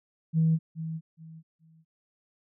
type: tone with echo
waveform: sine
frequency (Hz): 161.1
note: E3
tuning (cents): -39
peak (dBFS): -19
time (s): 0.33-0.59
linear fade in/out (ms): 50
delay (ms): 420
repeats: 3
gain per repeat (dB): -12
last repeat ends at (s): 1.85
effects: tanh soft clip ceiling -15 dBFS